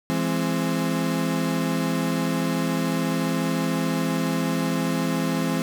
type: chord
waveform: 35% pulse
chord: E augmented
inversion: none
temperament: equal with one note detuned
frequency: 167.31 / 207.7 / 261.6 Hz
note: E3 / G#3 / B#3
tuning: +26 / 0 / 0 cents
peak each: -24 / -27 / -24 dBFS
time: 0.1-5.62 s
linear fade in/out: 0 ms
effects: none